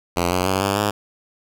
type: tone with pitch steps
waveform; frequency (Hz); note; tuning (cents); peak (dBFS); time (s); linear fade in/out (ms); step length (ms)
5% pulse; 87.2 / 91.01 / 94.98 / 99.13 / 103.46; F2 / F#2 / F#2 / G2 / G#2; -2 / -28 / +46 / +20 / -6; -7; 0.16-0.91; 10; 150
effects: none